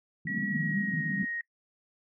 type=band-pass noise; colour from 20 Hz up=white; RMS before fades=-35 dBFS; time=0.25-1.25 s; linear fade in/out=5 ms; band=150 to 240 Hz; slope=48 dB/octave
type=tone with pitch glide; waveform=sine; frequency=1924 to 1873.6 Hz; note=B6 to A#6; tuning=-46 to +8 cents; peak=-32 dBFS; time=0.27-1.41 s; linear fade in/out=2 ms; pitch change=-46 cents; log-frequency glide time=0.43-1.03 s
type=tone with vibrato; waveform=sine; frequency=176.4 Hz; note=F3; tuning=18 cents sharp; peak=-32 dBFS; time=0.38-1.23 s; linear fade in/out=2 ms; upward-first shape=square; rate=2.7 Hz; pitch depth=220 cents each way
effects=noise-tail reverb RT60 0.1 s tail -22 dB re dry